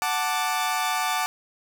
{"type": "chord", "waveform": "sawtooth", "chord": "D major", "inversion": "first", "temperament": "equal", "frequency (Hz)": [740, 880, 1174.7], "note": ["F#5", "A5", "D6"], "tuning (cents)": [0, 0, 0], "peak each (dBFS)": -24, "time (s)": [0.02, 1.26], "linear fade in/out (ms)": 0, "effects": []}